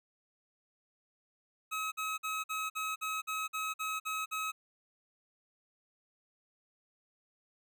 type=tone bursts; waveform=25% pulse; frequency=1279 Hz; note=D#6; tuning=47 cents sharp; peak=-30 dBFS; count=11; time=1.71-4.52 s; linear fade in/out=20 ms; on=210 ms; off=50 ms; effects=none